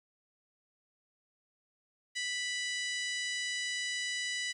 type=harmonic tone; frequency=987 Hz; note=B5; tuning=1 cent flat; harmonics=2 / 3 / 4 / 5 / 6 / 7 / 8 / 9; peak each=-36 / -40 / -42 / -44 / -46 / -47 / -48 / -49 dBFS; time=2.15-4.53 s; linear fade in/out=20 ms; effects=11-bit